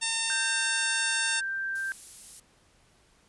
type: harmonic tone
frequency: 906 Hz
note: A#5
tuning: 50 cents flat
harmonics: 1 / 2 / 3 / 4 / 5 / 6 / 7 / 8 / 9 / 10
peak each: -40 / -37 / -34 / -34 / -38 / -37 / -40 / -40 / -35 / -36 dBFS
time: 0.01-1.41 s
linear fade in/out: 20 ms
type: tone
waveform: sine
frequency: 1574 Hz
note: G6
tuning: 7 cents sharp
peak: -29 dBFS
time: 0.3-1.92 s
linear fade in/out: 0 ms
type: noise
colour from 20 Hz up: violet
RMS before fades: -41 dBFS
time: 1.75-2.4 s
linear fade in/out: 5 ms
effects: pink hiss -63 dBFS RMS until 3.28 s + resampled to 24000 Hz